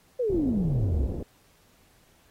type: exponential sweep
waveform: sine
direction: down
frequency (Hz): 525 to 58.8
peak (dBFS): -23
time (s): 0.19-1.07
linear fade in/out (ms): 10
type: low-pass noise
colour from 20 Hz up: pink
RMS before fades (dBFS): -32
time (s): 0.29-1.23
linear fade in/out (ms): 5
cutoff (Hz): 490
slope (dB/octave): 24
effects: pink hiss -62 dBFS RMS until 2.3 s + AAC 48 kbps